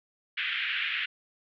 white band-pass noise, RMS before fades -31 dBFS, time 0.37-1.06 s, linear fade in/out 10 ms, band 1500 to 3200 Hz, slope 48 dB/octave, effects none

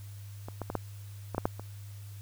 clicks, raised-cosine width 1 ms, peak -26 / -21 / -20 / -15 / -20 / -14 / -12 / -27 dBFS, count 8, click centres 0.485 / 0.617 / 0.701 / 0.753 / 1.347 / 1.381 / 1.455 / 1.596 s, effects added 101 Hz sine -42 dBFS peak until 2.21 s + white hiss -57 dBFS RMS until 2.21 s

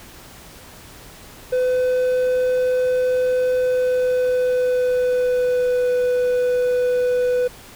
triangle tone with pitch glide, 505 to 496 Hz, B4 to B4, +39 to +7 cents, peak -14 dBFS, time 1.52-7.48 s, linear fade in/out 10 ms, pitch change -32 cents, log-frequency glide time 3.56-5.9 s, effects pink hiss -42 dBFS RMS until 7.75 s

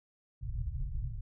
pink low-pass noise, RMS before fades -36 dBFS, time 0.41-1.21 s, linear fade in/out 10 ms, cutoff 140 Hz, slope 96 dB/octave, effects none

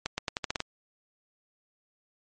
accelerating click train, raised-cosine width 0.2 ms, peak -12 dBFS, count 8, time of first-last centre 0.06-0.604 s, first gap 120 ms, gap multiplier 0.85, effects MP3 48 kbps

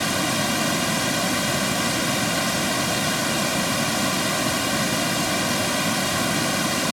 pink noise with comb filter, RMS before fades -21 dBFS, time 0-6.91 s, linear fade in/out 10 ms, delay 2.3 ms, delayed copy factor -0.75, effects high-pass 150 Hz 12 dB/octave + low-pass 10000 Hz 12 dB/octave

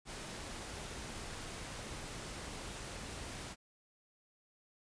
pink noise, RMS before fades -45 dBFS, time 0.05-3.56 s, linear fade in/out 50 ms, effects resampled to 22050 Hz

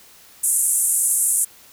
white band-pass noise, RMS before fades -19 dBFS, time 0.43-1.45 s, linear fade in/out 10 ms, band 7900 to 11000 Hz, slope 48 dB/octave, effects white hiss -48 dBFS RMS until 1.72 s

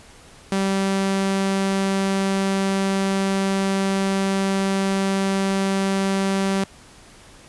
sawtooth tone, 194.2 Hz, G3, 16 cents flat, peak -15 dBFS, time 0.52-6.64 s, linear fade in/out 2 ms, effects pink hiss -47 dBFS RMS until 7.48 s + resampled to 24000 Hz

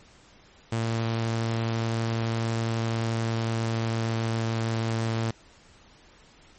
sawtooth tone with pitch glide, 114 to 113.21 Hz, A#2 to A2, -38 to +50 cents, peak -21 dBFS, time 0.72-5.31 s, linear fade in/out 5 ms, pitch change -12 cents, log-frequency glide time 2.77-4.68 s, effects pink hiss -55 dBFS RMS until 6.58 s + MP3 32 kbps

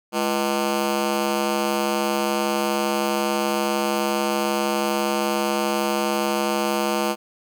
15% pulse ring-modulated tone, 277.6 Hz, C#4, 3 cents sharp, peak -11 dBFS, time 0.12-7.16 s, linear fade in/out 50 ms, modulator 66.1 Hz, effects none

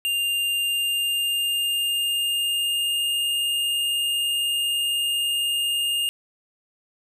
square tone with pitch glide, 2800 to 2826 Hz, F7 to F7, +4 to +20 cents, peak -22 dBFS, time 0.05-6.09 s, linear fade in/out 0 ms, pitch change +16 cents, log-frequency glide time 0.59-3.11 s, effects none

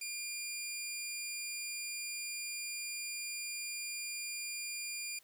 15% pulse tone, 2400 Hz, D7, 37 cents sharp, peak -32 dBFS, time 0.01-5.19 s, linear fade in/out 5 ms, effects white hiss -66 dBFS RMS until 5.23 s

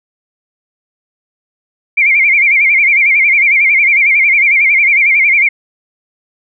sine tone with vibrato, 2238 Hz, C#7, 16 cents sharp, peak -6 dBFS, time 1.97-5.49 s, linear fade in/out 10 ms, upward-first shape sine, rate 11 Hz, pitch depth 120 cents each way, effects none

